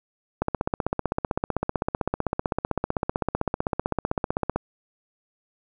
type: click train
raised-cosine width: 1 ms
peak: -9 dBFS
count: 66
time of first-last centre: 0.42-4.56 s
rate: 15.7 Hz
effects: none